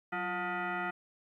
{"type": "tone with frequency modulation", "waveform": "sine", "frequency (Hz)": 349.2, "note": "F4", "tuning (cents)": 0, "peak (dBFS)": -32, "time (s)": [0.12, 0.91], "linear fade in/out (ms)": 10, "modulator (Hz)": 535, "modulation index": 3.2, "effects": ["12-bit"]}